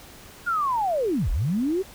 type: linear two-way sweep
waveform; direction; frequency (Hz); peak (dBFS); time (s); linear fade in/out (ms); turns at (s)
sine; down then up; 1446 to 30.34 to 397.3; -21; 0.46-1.83; 20; 1.3
effects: pink hiss -46 dBFS RMS until 1.94 s